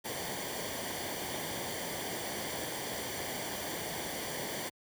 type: noise with comb filter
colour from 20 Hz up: pink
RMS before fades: -38 dBFS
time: 0.04-4.7 s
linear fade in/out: 20 ms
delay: 0.76 ms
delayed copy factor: -0.65
effects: high-pass 80 Hz 12 dB/octave